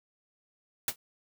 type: noise with exponential decay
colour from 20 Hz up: white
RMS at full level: -24 dBFS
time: 0.88-0.96 s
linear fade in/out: 2 ms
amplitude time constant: 16 ms
effects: none